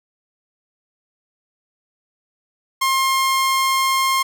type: tone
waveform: sawtooth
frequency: 1065 Hz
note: C6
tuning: 30 cents sharp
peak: -12 dBFS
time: 2.81-4.23 s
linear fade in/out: 10 ms
effects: none